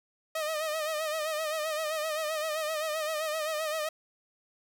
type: tone with vibrato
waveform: sawtooth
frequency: 622.3 Hz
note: D#5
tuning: in tune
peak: -26 dBFS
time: 0.35-3.89 s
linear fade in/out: 5 ms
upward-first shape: sine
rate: 7.7 Hz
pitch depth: 64 cents each way
effects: none